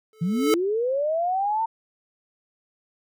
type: tone with exponential growth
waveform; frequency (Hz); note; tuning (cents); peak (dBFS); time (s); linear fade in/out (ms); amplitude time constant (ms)
square; 435.2; A4; -19; -16; 0.13-0.54; 1; 89
type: linear sweep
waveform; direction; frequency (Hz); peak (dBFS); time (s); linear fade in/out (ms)
sine; up; 155.7 to 917; -21; 0.21-1.66; 10
effects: none